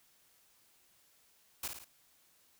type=noise with echo; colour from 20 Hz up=white; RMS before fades=-38 dBFS; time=1.63-1.68 s; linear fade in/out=5 ms; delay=55 ms; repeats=3; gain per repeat=-5 dB; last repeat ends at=1.845 s; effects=white hiss -68 dBFS RMS until 2.59 s